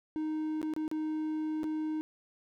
triangle tone with dropouts, 310.7 Hz, D#4, 2 cents flat, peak -29 dBFS, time 0.16-2.01 s, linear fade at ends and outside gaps 0 ms, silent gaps 0.616-0.629 / 0.737-0.764 / 0.879-0.914 / 1.633-1.641 s, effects none

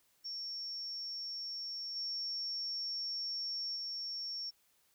sine tone with level steps, 5480 Hz, F8, 34 cents flat, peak -39 / -36 / -38 dBFS, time 0.24-4.51 s, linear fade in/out 20 ms, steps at 1.95 / 3.75 s, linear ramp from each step 20 ms, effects white hiss -72 dBFS RMS until 4.94 s

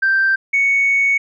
sine tone pair in turn, 1568 / 2222 Hz, G6 / C#7, 0 / +4 cents, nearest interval tritone, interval 604 cents, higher second, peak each -11 dBFS, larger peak neither, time 0.02-0.36 / 0.53-1.18 s, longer second, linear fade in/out 10 ms, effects tanh soft clip ceiling -8 dBFS

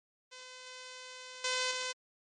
5% pulse tone with level steps, 509 Hz, C5, 48 cents flat, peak -36 / -34 / -19 / -23 dBFS, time 0.31-1.93 s, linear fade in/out 20 ms, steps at 0.66 / 1.44 / 1.71 s, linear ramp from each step 5 ms, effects MP3 48 kbps

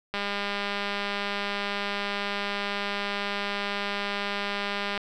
click train, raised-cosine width 0.3 ms, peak -14 dBFS, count 978, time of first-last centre 0.14-4.977 s, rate 202 Hz, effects none

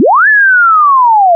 sine linear two-way sweep, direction up then down, 196 to 1760 to 660 Hz, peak -3 dBFS, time 0-1.35 s, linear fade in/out 0 ms, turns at 0.28 s, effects none

